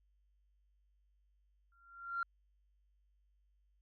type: tone with exponential growth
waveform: sine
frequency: 1381 Hz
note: F6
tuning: 20 cents flat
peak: -31 dBFS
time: 1.72-2.23 s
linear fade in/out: 2 ms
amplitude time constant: 110 ms
effects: tanh soft clip ceiling -29 dBFS + added 50 Hz sine -70 dBFS peak until 3.81 s